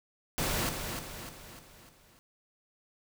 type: noise with echo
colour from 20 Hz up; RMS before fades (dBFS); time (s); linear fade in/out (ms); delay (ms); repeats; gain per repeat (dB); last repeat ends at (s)
pink; -31; 0.38-0.69; 0; 300; 5; -6; 2.19
effects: none